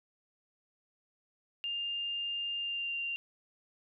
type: tone with pitch glide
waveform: sine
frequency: 2805 to 2778 Hz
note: F7 to F7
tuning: +7 to -10 cents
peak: -33 dBFS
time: 1.64-3.16 s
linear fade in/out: 0 ms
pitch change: -17 cents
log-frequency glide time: 2.59-2.96 s
effects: none

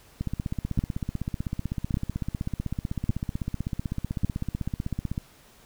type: two click trains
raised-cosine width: 5 ms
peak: -11 / -16 dBFS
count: 4 / 80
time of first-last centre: 0.79-4.246 / 0.21-5.179 s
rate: 0.868 / 15.9 Hz
effects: pink hiss -55 dBFS RMS until 5.65 s

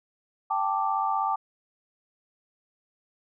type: chord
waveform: sine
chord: G suspended second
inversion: none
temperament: equal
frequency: 784 / 880 / 1174.7 Hz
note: G5 / A5 / D6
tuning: 0 / 0 / 0 cents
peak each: -28 dBFS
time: 0.5-1.36 s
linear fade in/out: 10 ms
effects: none

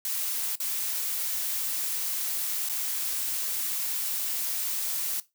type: noise with dropouts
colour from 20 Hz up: blue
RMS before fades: -30 dBFS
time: 0.05-5.2 s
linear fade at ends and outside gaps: 1 ms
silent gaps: 0.555-0.601 / 2.688-2.696 s
effects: noise-tail reverb RT60 0.2 s tail -17 dB re dry

